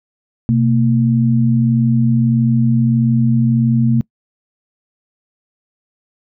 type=tone pair together; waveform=sine; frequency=126.6 / 228.2 Hz; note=B2 / A#3; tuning=+43 / -37 cents; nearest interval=minor seventh; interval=1020 cents; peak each=-13 dBFS; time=0.49-4.01 s; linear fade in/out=0 ms; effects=noise-tail reverb RT60 0.1 s tail -25 dB re dry